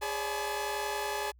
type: tone cluster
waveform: sawtooth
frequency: 411.5 / 543 / 584 / 854 / 997 Hz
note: G#4 / C#5 / D5 / G#5 / B5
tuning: -16 / -36 / -10 / +48 / +16 cents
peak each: -33 / -40 / -37 / -31 / -39 dBFS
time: 0.01-1.32 s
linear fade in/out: 20 ms
effects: added 60 Hz sine -55 dBFS peak until 1.39 s